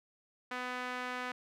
sawtooth tone with band-pass filter, 250 Hz, B3, 21 cents sharp, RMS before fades -39 dBFS, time 0.51-1.32 s, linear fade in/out 5 ms, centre 1600 Hz, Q 1.2, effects none

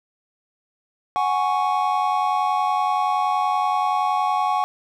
triangle chord, F# suspended second, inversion none, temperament equal, 740 / 830.6 / 1108.7 Hz, F#5 / G#5 / C#6, 0 / 0 / 0 cents, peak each -21 dBFS, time 1.16-4.64 s, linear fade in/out 0 ms, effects none

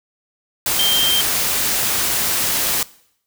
sine tone in noise, 3158 Hz, G7, 12 cents sharp, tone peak -15 dBFS, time 0.79-1.21 s, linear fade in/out 2 ms, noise white, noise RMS -19 dBFS, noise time 0.66-2.83 s, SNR +1 dB, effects noise-tail reverb RT60 0.7 s tail -21 dB re dry

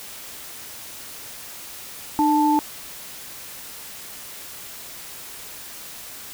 sine tone pair together, 301.9 / 880 Hz, D4 / A5, +48 / 0 cents, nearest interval octave + perfect fifth, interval 1852 cents, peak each -18 dBFS, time 2.19-2.59 s, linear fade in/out 0 ms, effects white hiss -38 dBFS RMS until 6.33 s

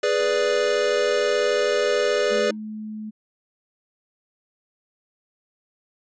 square chord, G# diminished, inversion none, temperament equal, 415.3 / 493.9 / 587.3 Hz, G#4 / B4 / D5, 0 / 0 / 0 cents, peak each -24 dBFS, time 0.03-2.51 s, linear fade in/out 5 ms
click train, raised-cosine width 1 ms, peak -34 dBFS, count 546, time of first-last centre 0.2-2.398 s, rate 248 Hz
sine tone, 215 Hz, A3, 40 cents flat, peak -30 dBFS, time 2.3-3.11 s, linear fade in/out 20 ms
triangle tone with exponential decay, 311.1 Hz, D#4, in tune, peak -28 dBFS, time 2.49-2.61 s, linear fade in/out 5 ms, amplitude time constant 25 ms
effects resampled to 16000 Hz

